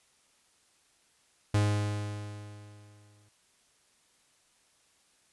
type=tone with exponential decay; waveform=45% pulse; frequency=103.83 Hz; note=G#2; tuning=in tune; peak=-22 dBFS; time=1.54-3.29 s; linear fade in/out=5 ms; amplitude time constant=380 ms; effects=white hiss -67 dBFS RMS until 5.32 s + resampled to 24000 Hz